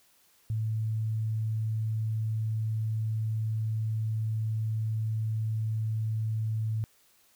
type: tone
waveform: sine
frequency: 110 Hz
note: A2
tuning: in tune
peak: -27 dBFS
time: 0.5-6.84 s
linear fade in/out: 0 ms
effects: white hiss -64 dBFS RMS until 7.35 s